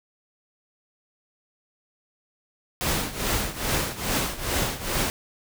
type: noise with tremolo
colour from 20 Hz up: pink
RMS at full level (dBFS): -23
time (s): 2.81-5.1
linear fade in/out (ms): 0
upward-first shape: triangle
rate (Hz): 2.4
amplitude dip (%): 85
effects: none